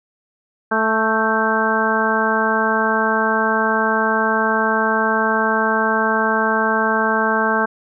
harmonic tone with a mistuned harmonic, 220 Hz, A3, in tune, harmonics 1 / 2 / 3 / 4 / 5 / 6 / 7, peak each -23 / -23 / -24 / -22 / -23 / -25 / -20 dBFS, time 0.71-7.66 s, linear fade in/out 10 ms, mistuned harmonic 7, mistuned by +21 cents, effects none

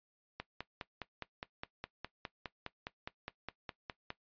click train, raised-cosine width 0.3 ms, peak -24 dBFS, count 19, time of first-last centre 0.4-4.104 s, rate 4.86 Hz, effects noise-tail reverb RT60 0.1 s tail -17 dB re dry + resampled to 11025 Hz

